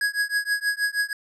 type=tone with tremolo; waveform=square; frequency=1661.2 Hz; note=G#6; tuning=in tune; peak=-19 dBFS; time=0.01-1.13 s; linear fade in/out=2 ms; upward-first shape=triangle; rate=6.3 Hz; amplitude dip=100%; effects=low-pass 11000 Hz 12 dB/octave